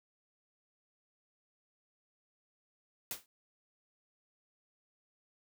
white noise with exponential decay, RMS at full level -35 dBFS, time 3.11-3.26 s, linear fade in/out 1 ms, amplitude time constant 31 ms, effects none

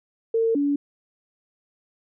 sine tone pair in turn, 453.7 / 285.8 Hz, A#4 / D4, -47 / -47 cents, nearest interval minor sixth, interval 800 cents, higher first, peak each -18 / -19 dBFS, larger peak first, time 0.34-0.55 / 0.55-0.76 s, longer neither, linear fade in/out 5 ms, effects none

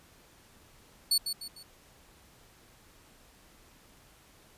sawtooth tone with echo, 4435 Hz, C#8, in tune, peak -20 dBFS, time 1.11-1.18 s, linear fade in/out 5 ms, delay 150 ms, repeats 3, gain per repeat -8 dB, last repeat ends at 1.63 s, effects pink hiss -59 dBFS RMS until 4.57 s + resampled to 32000 Hz

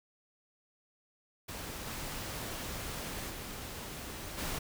pink noise with level steps, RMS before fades -42 / -40 / -43 / -37 dBFS, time 1.48-4.59 s, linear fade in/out 10 ms, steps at 1.86 / 3.29 / 4.37 s, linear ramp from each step 20 ms, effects none

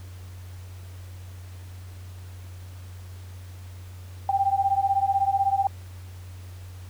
sine beating tone pair, 779 / 795 Hz, G5 / G5, -11 / +24 cents, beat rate 16 Hz, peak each -23 dBFS, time 4.29-5.67 s, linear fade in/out 2 ms, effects added 91 Hz sine -38 dBFS peak until 6.89 s + pink hiss -52 dBFS RMS until 6.89 s

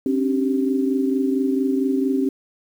sine tone cluster, 267.5 / 291.9 / 387.5 Hz, C4 / D4 / G4, +38 / -10 / -20 cents, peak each -19 / -26 / -24 dBFS, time 0.06-2.29 s, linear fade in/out 2 ms, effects 8-bit

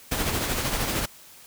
pink noise with tremolo, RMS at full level -25 dBFS, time 0.11-1.06 s, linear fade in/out 10 ms, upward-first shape sine, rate 13 Hz, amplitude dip 40%, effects white hiss -49 dBFS RMS until 1.46 s

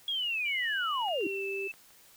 sine linear sweep, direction down, 3338 to 288.1 Hz, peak -29 dBFS, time 0.08-1.27 s, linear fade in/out 2 ms
sine tone with pitch glide, 2939 to 2634 Hz, F#7 to E7, -12 to -2 cents, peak -35 dBFS, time 0.45-1.72 s, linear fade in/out 10 ms, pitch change -190 cents, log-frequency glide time 0.98-1.44 s
clicks, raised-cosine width 0.3 ms, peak -41 / -35 / -39 / -38 / -43 dBFS, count 5, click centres 1.016 / 1.084 / 1.209 / 1.739 / 1.906 s
sine tone, 392 Hz, G4, in tune, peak -34 dBFS, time 1.23-1.68 s, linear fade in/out 10 ms
effects white hiss -58 dBFS RMS until 2.16 s

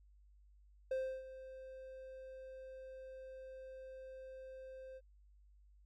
triangle tone with ADSR envelope, 523.3 Hz, C5, in tune, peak -32 dBFS, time 0.91-5.01 s, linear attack 5 ms, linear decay 310 ms, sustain -15 dB, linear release 43 ms, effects added 50 Hz sine -62 dBFS peak until 5.85 s

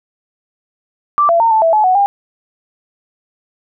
sine tone with pitch steps, 1172 / 677 / 914 / 878 / 658 / 855 / 741 / 803 Hz, D6 / E5 / A#5 / A5 / E5 / A5 / F#5 / G5, -4 / +46 / -34 / -4 / -3 / -50 / +2 / +41 cents, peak -8 dBFS, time 1.18-2.06 s, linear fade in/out 0 ms, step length 110 ms, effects none

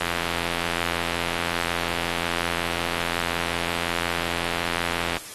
click train, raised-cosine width 0.3 ms, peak -9 dBFS, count 442, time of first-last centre 0.01-5.168 s, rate 85.5 Hz, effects white hiss -39 dBFS RMS until 5.34 s + AAC 32 kbps

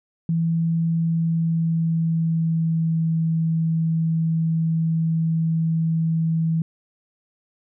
sine tone with pitch glide, 165.2 to 162.55 Hz, E3 to E3, +4 to -24 cents, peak -18 dBFS, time 0.29-6.62 s, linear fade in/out 2 ms, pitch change -28 cents, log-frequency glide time 0.9-3.09 s, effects none

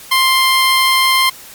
15% pulse tone, 1051 Hz, C6, 7 cents sharp, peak -3 dBFS, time 0.11-1.3 s, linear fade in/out 10 ms, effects white hiss -36 dBFS RMS until 1.54 s + MP3 96 kbps

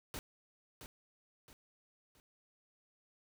pink noise with echo, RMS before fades -43 dBFS, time 0.14-0.19 s, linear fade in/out 0 ms, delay 670 ms, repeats 3, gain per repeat -8 dB, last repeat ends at 2.2 s, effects none

